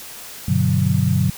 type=chord; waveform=sine; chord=G major seventh; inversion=none; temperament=equal; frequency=98 / 123.47 / 146.83 / 185 Hz; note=G2 / B2 / D3 / F#3; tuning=0 / 0 / 0 / 0 cents; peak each=-20 dBFS; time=0.48-1.3 s; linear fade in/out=5 ms; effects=white hiss -36 dBFS RMS until 1.37 s